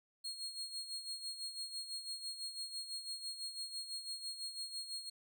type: tone with tremolo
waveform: 35% pulse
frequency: 4270 Hz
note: C8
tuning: 34 cents sharp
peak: -38 dBFS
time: 0.24-5.1 s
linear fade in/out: 10 ms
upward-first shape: sine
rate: 6 Hz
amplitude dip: 65%
effects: none